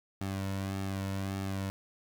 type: tone with flanger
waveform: sawtooth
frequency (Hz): 97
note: G2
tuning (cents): -18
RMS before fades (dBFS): -35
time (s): 0.21-1.7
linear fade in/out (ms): 0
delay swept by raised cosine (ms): 2 to 2.52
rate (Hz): 1.7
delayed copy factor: -0.65
effects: none